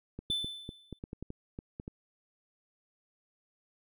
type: clicks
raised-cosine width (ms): 3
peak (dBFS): -27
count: 12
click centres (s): 0.19 / 0.301 / 0.445 / 0.691 / 0.927 / 1.039 / 1.131 / 1.226 / 1.304 / 1.589 / 1.799 / 1.879
type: tone with exponential decay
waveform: triangle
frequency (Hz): 3520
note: A7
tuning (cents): 0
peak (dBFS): -26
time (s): 0.3-0.99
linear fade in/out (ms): 5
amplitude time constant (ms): 150
effects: none